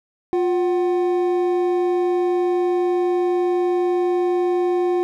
triangle tone pair together, 354 / 750 Hz, F4 / F#5, +23 / +23 cents, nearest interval octave + minor second, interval 1300 cents, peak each -15 / -25 dBFS, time 0.33-5.03 s, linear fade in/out 0 ms, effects none

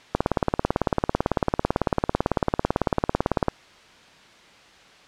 click train, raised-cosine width 1 ms, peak -5 dBFS, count 61, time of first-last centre 0.15-3.483 s, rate 18 Hz, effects white hiss -50 dBFS RMS until 5.07 s + low-pass 4000 Hz 12 dB/octave

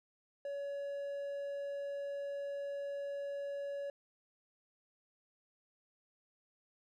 triangle tone, 564 Hz, C#5, 30 cents sharp, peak -36 dBFS, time 0.45-3.9 s, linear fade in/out 2 ms, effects none

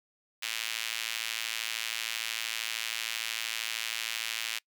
sawtooth tone with high-pass filter, 113 Hz, A2, 47 cents sharp, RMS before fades -35 dBFS, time 0.42-4.59 s, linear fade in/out 10 ms, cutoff 2600 Hz, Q 1.6, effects noise-tail reverb RT60 0.1 s tail -24 dB re dry

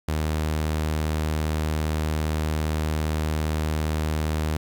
sawtooth tone, 77.5 Hz, D#2, 6 cents flat, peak -19 dBFS, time 0.08-4.57 s, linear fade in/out 5 ms, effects 9-bit

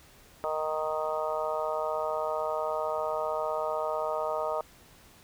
harmonic tone, 155.56 Hz, D#3, in tune, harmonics 3 / 4 / 5 / 6 / 7 / 8, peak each -36 / -31 / -38 / -36 / -41 / -36 dBFS, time 0.44-4.61 s, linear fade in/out 0 ms, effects pink hiss -56 dBFS RMS until 5.23 s

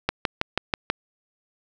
click train, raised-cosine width 0.3 ms, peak -5 dBFS, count 6, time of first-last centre 0.09-0.9 s, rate 6.17 Hz, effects none

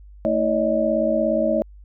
sine tone cluster, 223.4 / 320.5 / 569 / 626 Hz, A3 / E4 / C#5 / D#5, +27 / -49 / +45 / +10 cents, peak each -24 / -26 / -22 / -21 dBFS, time 0.25-1.62 s, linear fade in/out 0 ms, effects added 50 Hz sine -41 dBFS peak until 1.84 s

